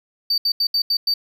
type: tone bursts at uneven times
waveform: triangle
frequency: 4606 Hz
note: D8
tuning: 34 cents flat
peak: -15 dBFS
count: 6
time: 0.3-0.38 / 0.45-0.52 / 0.6-0.67 / 0.74-0.82 / 0.9-0.97 / 1.07-1.14 s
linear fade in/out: 5 ms
effects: none